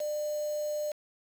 sine tone with quantisation, 599 Hz, D5, 34 cents sharp, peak -30 dBFS, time 0-0.92 s, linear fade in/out 5 ms, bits 7, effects none

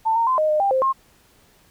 sine tone with pitch steps, 891 / 921 / 1032 / 619 / 610 / 794 / 524 / 1068 Hz, A5 / A#5 / C6 / D#5 / D#5 / G5 / C5 / C6, +22 / -21 / -24 / -9 / -34 / +22 / +2 / +35 cents, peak -16 dBFS, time 0.05-0.93 s, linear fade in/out 20 ms, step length 110 ms, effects pink hiss -56 dBFS RMS until 1.7 s

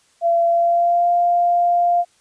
sine tone with pitch glide, 680 to 698.3 Hz, F5 to F5, -46 to 0 cents, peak -13 dBFS, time 0.21-2.05 s, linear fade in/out 50 ms, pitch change +46 cents, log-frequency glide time 0.46-1.1 s, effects white hiss -58 dBFS RMS until 2.2 s + resampled to 22050 Hz

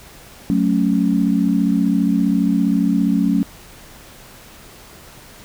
sine chord, F# minor, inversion none, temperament equal, 185 / 220 / 277.2 Hz, F#3 / A3 / C#4, 0 / 0 / 0 cents, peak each -18 dBFS, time 0.5-3.43 s, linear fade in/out 0 ms, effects pink hiss -42 dBFS RMS until 5.44 s

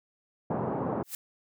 pink band-pass noise, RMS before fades -31 dBFS, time 0.5-1.03 s, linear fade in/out 5 ms, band 130 to 1000 Hz, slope 24 dB/octave
blue noise with exponential growth, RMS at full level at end -32 dBFS, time 1.03-1.15 s, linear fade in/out 2 ms, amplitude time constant 26 ms
effects none

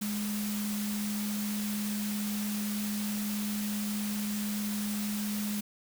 sine tone in noise, 208.2 Hz, G#3, 5 cents sharp, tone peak -31 dBFS, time 0.01-5.61 s, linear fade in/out 10 ms, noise white, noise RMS -39 dBFS, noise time 0.01-5.61 s, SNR +5 dB, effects none

